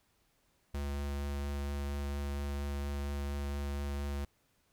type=tone with vibrato; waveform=square; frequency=71 Hz; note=C#2; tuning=42 cents sharp; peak=-35 dBFS; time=0.74-4.25 s; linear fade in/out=5 ms; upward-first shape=triangle; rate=4.3 Hz; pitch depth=11 cents each way; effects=pink hiss -73 dBFS RMS until 4.72 s